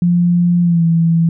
sine tone with pitch glide, 174.61 to 165.86 Hz, F3 to E3, 0 to +11 cents, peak -9 dBFS, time 0.02-1.29 s, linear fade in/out 2 ms, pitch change -89 cents, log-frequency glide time 0.62-0.84 s, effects none

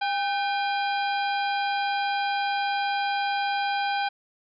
harmonic tone with a mistuned harmonic, 805 Hz, G5, 46 cents sharp, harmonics 1 / 2 / 3 / 4 / 5 / 6, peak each -25 / -31 / -35 / -37 / -39 / -41 dBFS, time 0.01-4.09 s, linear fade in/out 10 ms, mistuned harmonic 2, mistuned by -84 cents, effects none

